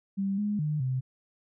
sine tone with pitch steps, 195.9 / 207.5 / 151.2 / 129.6 Hz, G3 / G#3 / D#3 / C3, -1 / -1 / -49 / -16 cents, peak -26 dBFS, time 0.17-1.01 s, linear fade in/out 20 ms, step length 210 ms, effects none

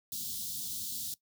white band-stop noise, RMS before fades -38 dBFS, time 0.12-1.14 s, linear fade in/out 2 ms, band 260 to 3400 Hz, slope 48 dB/octave, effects noise-tail reverb RT60 0.1 s tail -19 dB re dry + high-pass 80 Hz 12 dB/octave

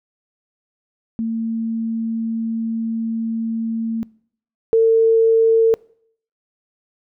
sine tone pair in turn, 226.2 / 451.1 Hz, A3 / A4, +48 / +43 cents, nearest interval octave, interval 1195 cents, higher second, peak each -19 / -10 dBFS, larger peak second, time 1.19-4.03 / 4.73-5.74 s, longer first, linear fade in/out 0 ms, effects noise-tail reverb RT60 0.6 s tail -24 dB re dry

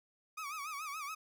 30% pulse tone with vibrato, 1200 Hz, D6, 37 cents sharp, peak -37 dBFS, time 0.37-1.15 s, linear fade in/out 10 ms, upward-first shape sine, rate 7 Hz, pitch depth 130 cents each way, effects none

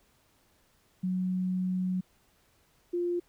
sine tone pair in turn, 184.2 / 349.9 Hz, F#3 / F4, -7 / +3 cents, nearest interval major seventh, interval 1110 cents, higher second, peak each -27 dBFS, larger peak neither, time 1.03-2.01 / 2.93-3.2 s, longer first, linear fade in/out 10 ms, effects pink hiss -67 dBFS RMS until 3.28 s

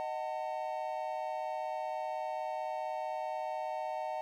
triangle chord, D# diminished, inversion none, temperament just, 622.3 / 746.7 / 896 Hz, D#5 / F#5 / A5, 0 / +16 / +31 cents, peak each -37 / -37 / -38 dBFS, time 0-4.21 s, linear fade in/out 0 ms, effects none

